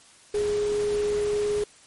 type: tone in noise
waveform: sine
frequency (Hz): 415.3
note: G#4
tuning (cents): 0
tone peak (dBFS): -22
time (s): 0.34-1.64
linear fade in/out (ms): 5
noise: pink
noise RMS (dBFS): -38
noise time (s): 0.34-1.64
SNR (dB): +13
effects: white hiss -53 dBFS RMS until 1.86 s + MP3 48 kbps